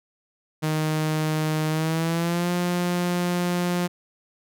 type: tone with pitch glide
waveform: sawtooth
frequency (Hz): 155.56 to 176.64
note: D#3 to F3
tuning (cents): 0 to +20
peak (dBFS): -18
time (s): 0.62-3.88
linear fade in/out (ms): 20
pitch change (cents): +220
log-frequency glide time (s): 1.69-2.51
effects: none